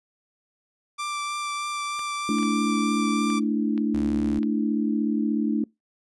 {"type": "tone with vibrato", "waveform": "sawtooth", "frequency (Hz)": 1176, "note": "D6", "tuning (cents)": 2, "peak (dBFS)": -24, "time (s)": [0.98, 3.4], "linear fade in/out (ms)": 20, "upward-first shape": "triangle", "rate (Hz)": 3.2, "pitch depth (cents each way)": 12}
{"type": "clicks", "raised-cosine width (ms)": 0.3, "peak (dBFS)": -25, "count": 6, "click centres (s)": [1.993, 2.385, 2.43, 3.302, 3.778, 4.431]}
{"type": "chord", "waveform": "sine", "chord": "A suspended fourth", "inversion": "none", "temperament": "just", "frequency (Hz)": [220, 293.3, 330], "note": ["A3", "D4", "E4"], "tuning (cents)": [0, -2, 2], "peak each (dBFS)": [-24, -25, -30], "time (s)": [2.29, 5.64], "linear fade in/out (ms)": 2}
{"type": "tone", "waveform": "sawtooth", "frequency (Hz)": 70.4, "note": "C#2", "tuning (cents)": 27, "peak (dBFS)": -29, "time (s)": [3.94, 4.39], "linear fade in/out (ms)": 5}
{"effects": ["noise-tail reverb RT60 0.2 s tail -25 dB re dry", "resampled to 24000 Hz"]}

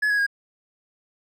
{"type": "tone with pitch steps", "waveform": "triangle", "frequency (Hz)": [1700, 1665, 1630.7], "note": ["G#6", "G#6", "G#6"], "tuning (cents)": [40, 4, -32], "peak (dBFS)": -17, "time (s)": [0.02, 0.266], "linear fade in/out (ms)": 10, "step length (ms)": 82, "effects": []}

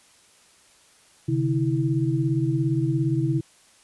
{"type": "tone cluster", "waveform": "sine", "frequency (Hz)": [132.2, 149.5, 326.1], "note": ["C3", "D3", "E4"], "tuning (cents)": [18, 31, -19], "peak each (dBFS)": [-23, -26, -25], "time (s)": [1.28, 3.41], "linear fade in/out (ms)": 10, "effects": ["white hiss -56 dBFS RMS until 3.83 s", "resampled to 24000 Hz"]}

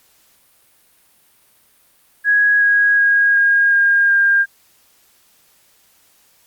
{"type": "tone with pitch steps", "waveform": "sine", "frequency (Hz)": [1661.2, 1649.7, 1638.3, 1627, 1615.8, 1604.6], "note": ["G#6", "G#6", "G#6", "G#6", "G#6", "G6"], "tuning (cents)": [0, -12, -24, -36, -48, 40], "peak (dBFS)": -10, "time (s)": [2.24, 4.46], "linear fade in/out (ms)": 50, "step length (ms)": 370, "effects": ["white hiss -55 dBFS RMS until 6.46 s", "Opus 48 kbps"]}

